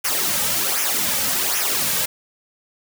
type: noise with flanger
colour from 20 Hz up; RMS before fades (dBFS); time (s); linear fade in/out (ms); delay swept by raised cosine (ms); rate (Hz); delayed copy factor
white; -21; 0.04-2.06; 10; 0.23 to 2.93; 1.3; -0.7
effects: none